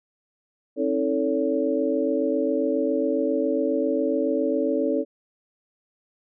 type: tone cluster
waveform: sine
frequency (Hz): 268.3 / 315.6 / 444.3 / 564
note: C4 / D#4 / A4 / C#5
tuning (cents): +44 / +25 / +17 / +30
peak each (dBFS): -26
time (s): 0.76-5.05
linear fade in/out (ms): 50
effects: none